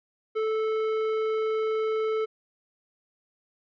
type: tone with tanh clipping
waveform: triangle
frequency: 437.9 Hz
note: A4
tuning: 8 cents flat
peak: -26 dBFS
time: 0.35-2.26 s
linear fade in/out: 20 ms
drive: 16 dB
effects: none